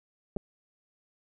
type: clicks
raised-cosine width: 2 ms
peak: -20 dBFS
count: 2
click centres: 0.364 / 0.369 s
effects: none

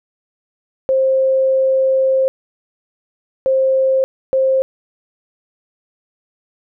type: tone bursts at uneven times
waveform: sine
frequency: 529 Hz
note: C5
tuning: 19 cents sharp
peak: -11 dBFS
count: 3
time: 0.89-2.28 / 3.46-4.04 / 4.33-4.62 s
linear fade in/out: 0 ms
effects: none

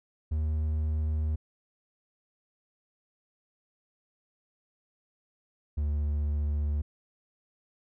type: tone pair in turn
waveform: triangle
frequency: 77.2 / 73.76 Hz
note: D#2 / D2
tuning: -13 / +8 cents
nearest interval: minor second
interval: 79 cents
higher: first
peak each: -24 dBFS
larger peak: neither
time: 0.31-1.36 / 5.77-6.82 s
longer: neither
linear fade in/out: 10 ms
effects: none

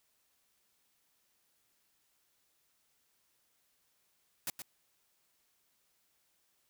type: noise with echo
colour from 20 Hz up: white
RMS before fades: -36 dBFS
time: 4.47-4.5 s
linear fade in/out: 2 ms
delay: 120 ms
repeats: 1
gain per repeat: -8 dB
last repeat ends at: 4.62 s
effects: white hiss -75 dBFS RMS until 6.69 s

